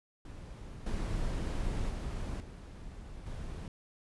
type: noise with level steps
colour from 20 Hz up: brown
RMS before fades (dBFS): -45 / -34 / -37 / -46 / -41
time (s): 0.25-3.68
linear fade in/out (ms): 2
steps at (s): 0.86 / 1.9 / 2.4 / 3.26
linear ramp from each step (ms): 5
effects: resampled to 24000 Hz